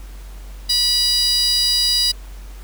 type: tone with high-pass filter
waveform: 15% pulse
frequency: 977 Hz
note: B5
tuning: 19 cents flat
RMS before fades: -17 dBFS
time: 0.69-2.12 s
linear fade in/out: 10 ms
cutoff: 4700 Hz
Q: 6.2
effects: added 47 Hz sine -32 dBFS peak until 2.63 s + pink hiss -46 dBFS RMS until 2.63 s